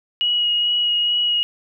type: tone with vibrato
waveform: sine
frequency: 2900 Hz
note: F#7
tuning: 35 cents flat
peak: -16 dBFS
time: 0.21-1.43 s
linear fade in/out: 0 ms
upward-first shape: sine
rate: 2.3 Hz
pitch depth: 11 cents each way
effects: none